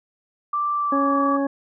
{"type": "tone with pitch glide", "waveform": "sine", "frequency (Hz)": [1174.7, 1145.9], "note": ["D6", "D6"], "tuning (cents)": [0, -43], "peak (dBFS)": -20, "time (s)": [0.53, 1.37], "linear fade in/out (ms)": 5, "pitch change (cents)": -43, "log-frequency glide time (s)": [0.73, 1.22]}
{"type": "harmonic tone", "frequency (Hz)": 277.5, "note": "C#4", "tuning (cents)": 2, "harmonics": [1, 2, 3, 4, 6], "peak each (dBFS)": [-21, -25, -32, -33, -37], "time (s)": [0.92, 1.47], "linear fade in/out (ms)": 5}
{"effects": []}